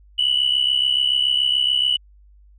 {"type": "tone pair together", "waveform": "sine", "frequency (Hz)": [2928, 2995], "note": ["F#7", "F#7"], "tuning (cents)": [-19, 20], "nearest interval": "unison", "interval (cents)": 39, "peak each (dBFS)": -18, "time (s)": [0.18, 1.97], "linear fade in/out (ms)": 10, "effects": ["tanh soft clip ceiling -10 dBFS", "added 50 Hz sine -47 dBFS peak until 2.58 s"]}